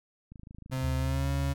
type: click train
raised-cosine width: 5 ms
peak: -34 dBFS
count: 16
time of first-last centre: 0.32-0.888 s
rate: 26.4 Hz
type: tone with pitch glide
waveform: 35% pulse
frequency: 130.81 to 138.51 Hz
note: C3 to C#3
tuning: 0 to -1 cents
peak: -28 dBFS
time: 0.71-1.54 s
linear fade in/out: 20 ms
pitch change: +99 cents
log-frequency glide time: 0.98-1.29 s
type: tone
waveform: sine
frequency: 75 Hz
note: D2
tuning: 37 cents sharp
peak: -29 dBFS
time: 0.82-1.54 s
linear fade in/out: 20 ms
effects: none